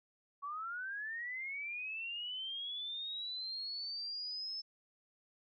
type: linear sweep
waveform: sine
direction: up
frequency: 1108.7 to 5274 Hz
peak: -39 dBFS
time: 0.42-4.62 s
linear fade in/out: 20 ms
effects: none